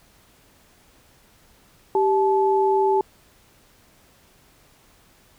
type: tone pair together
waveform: sine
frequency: 390.1 / 866.2 Hz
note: G4 / A5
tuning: -8 / -27 cents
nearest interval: octave + major second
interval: 1381 cents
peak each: -18 / -20 dBFS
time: 1.95-3.01 s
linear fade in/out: 2 ms
effects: pink hiss -56 dBFS RMS until 5.38 s